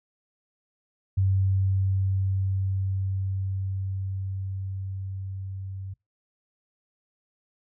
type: tone with level ramp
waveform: sine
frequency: 96 Hz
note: G2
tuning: 36 cents flat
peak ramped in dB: -19 to -33 dBFS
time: 1.17-5.94 s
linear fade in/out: 10 ms
effects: noise-tail reverb RT60 0.2 s tail -24 dB re dry